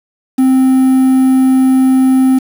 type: tone with quantisation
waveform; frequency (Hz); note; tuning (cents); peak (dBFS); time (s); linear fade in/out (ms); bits
triangle; 261.6; C4; 0; -4; 0.38-2.39; 10; 5
effects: none